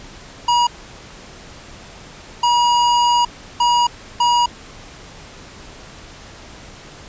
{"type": "tone bursts at uneven times", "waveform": "square", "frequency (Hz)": 960, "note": "B5", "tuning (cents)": -49, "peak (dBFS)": -13, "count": 4, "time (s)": [[0.48, 0.67], [2.43, 3.25], [3.6, 3.87], [4.2, 4.46]], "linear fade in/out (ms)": 5, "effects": ["pink hiss -39 dBFS RMS until 7.08 s", "resampled to 16000 Hz"]}